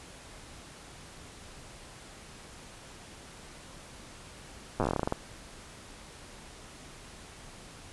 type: slowing click train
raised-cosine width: 1 ms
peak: -14 dBFS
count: 15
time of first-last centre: 4.8-5.124 s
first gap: 8 ms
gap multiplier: 1.15
effects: pink hiss -49 dBFS RMS until 7.92 s + resampled to 24000 Hz